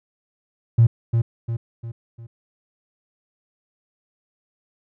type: tone with echo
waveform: triangle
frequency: 115.8 Hz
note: A#2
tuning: 11 cents flat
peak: -6 dBFS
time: 0.78-0.87 s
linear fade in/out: 10 ms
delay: 350 ms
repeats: 4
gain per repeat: -7 dB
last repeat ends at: 2.27 s
effects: tanh soft clip ceiling -7 dBFS